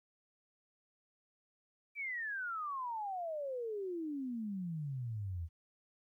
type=exponential sweep; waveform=sine; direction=down; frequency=2353 to 79 Hz; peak=-37 dBFS; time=1.95-5.49 s; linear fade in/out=50 ms; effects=13-bit